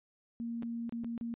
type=tone with dropouts; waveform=sine; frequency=233.1 Hz; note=A#3; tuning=in tune; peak=-35 dBFS; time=0.4-1.34 s; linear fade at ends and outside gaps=0 ms; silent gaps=0.624-0.631 / 0.894-0.924 / 1.037-1.045 / 1.178-1.211 s; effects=resampled to 8000 Hz